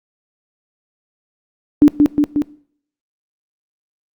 sine tone with echo, 293.7 Hz, D4, in tune, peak -3 dBFS, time 1.82-1.88 s, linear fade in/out 0 ms, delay 180 ms, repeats 3, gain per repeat -3 dB, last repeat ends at 2.42 s, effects noise-tail reverb RT60 0.6 s tail -21 dB re dry + Opus 48 kbps

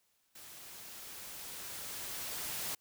white noise with level ramp, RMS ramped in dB -52 to -38 dBFS, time 0.35-2.75 s, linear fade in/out 5 ms, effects white hiss -75 dBFS RMS until 2.8 s

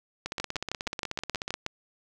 two click trains, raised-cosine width 0.2 ms, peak -13 / -15 dBFS, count 9 / 22, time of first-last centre 0.4-1.664 / 0.26-1.54 s, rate 6.33 / 16.4 Hz, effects none

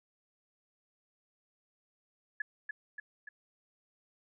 sine tone with echo, 1706 Hz, G#6, 46 cents sharp, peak -31 dBFS, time 2.4-2.42 s, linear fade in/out 5 ms, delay 290 ms, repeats 3, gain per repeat -4 dB, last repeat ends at 3.29 s, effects none

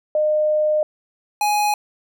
sine / square tone pair in turn, 610 / 833.9 Hz, D#5 / G#5, -34 / +7 cents, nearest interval perfect fourth, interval 541 cents, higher second, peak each -15 / -17 dBFS, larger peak first, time 0.15-0.83 / 1.41-1.74 s, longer first, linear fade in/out 2 ms, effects none

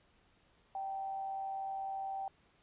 sine tone with amplitude modulation, 777 Hz, G5, 16 cents flat, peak -35 dBFS, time 0.75-2.28 s, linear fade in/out 2 ms, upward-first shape sine, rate 152 Hz, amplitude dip 35%, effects pink hiss -69 dBFS RMS until 2.62 s + resampled to 8000 Hz

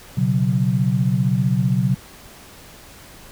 sine chord, B suspended second, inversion none, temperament just, 123.47 / 138.9 / 185.21 Hz, B2 / C#3 / F#3, 0 / +4 / +2 cents, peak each -20 dBFS, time 0.17-1.95 s, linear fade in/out 10 ms, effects pink hiss -43 dBFS RMS until 3.31 s

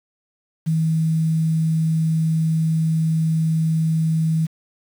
sine tone with quantisation, 160.4 Hz, E3, 47 cents flat, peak -16 dBFS, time 0.66-4.47 s, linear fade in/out 20 ms, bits 7, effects none

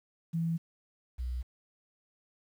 sine tone pair in turn, 165.6 / 61.85 Hz, E3 / B1, +8 / +3 cents, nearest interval octave + perfect fourth, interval 1705 cents, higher first, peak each -28 / -32 dBFS, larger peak first, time 0.33-0.58 / 1.18-1.43 s, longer neither, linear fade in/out 20 ms, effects 10-bit

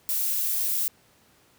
violet noise, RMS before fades -26 dBFS, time 0.09-0.88 s, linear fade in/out 0 ms, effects pink hiss -60 dBFS RMS until 1.58 s + high-pass 80 Hz 12 dB/octave

